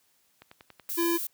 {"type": "click train", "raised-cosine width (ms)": 0.3, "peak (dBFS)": -31, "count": 6, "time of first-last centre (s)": [0.42, 0.892], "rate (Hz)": 10.6}
{"type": "noise", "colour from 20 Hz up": "violet", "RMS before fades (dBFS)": -33, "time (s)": [0.89, 1.27], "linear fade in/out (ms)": 5}
{"type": "tone", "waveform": "square", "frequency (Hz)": 338.5, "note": "E4", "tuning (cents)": 46, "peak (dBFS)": -25, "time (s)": [0.97, 1.18], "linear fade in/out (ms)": 20}
{"effects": ["white hiss -68 dBFS RMS until 1.33 s", "high-pass 60 Hz 12 dB/octave"]}